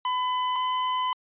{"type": "tone pair in turn", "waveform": "45% pulse", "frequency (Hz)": [1005, 1011.4], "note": ["B5", "B5"], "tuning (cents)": [30, 41], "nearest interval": "unison", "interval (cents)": 11, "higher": "second", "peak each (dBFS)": -24, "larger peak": "neither", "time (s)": [[0.05, 0.56], [0.56, 1.13]], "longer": "second", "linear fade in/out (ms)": 2, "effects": ["resampled to 8000 Hz"]}